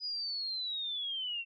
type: linear sweep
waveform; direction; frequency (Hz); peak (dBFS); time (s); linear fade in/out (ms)
sine; down; 4982 to 2695; -34; 0-1.45; 50
effects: none